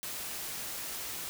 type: noise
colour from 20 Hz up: white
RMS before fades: -39 dBFS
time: 0.03-1.29 s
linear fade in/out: 0 ms
effects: none